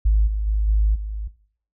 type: tone with level steps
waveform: sine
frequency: 52.6 Hz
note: G#1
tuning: 23 cents sharp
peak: -12 / -19 / -16 / -13 / -24 dBFS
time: 0.05-1.28 s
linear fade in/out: 10 ms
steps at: 0.26 / 0.46 / 0.67 / 0.94 s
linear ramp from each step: 20 ms
effects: noise-tail reverb RT60 0.5 s tail -17 dB re dry + tanh soft clip ceiling -8 dBFS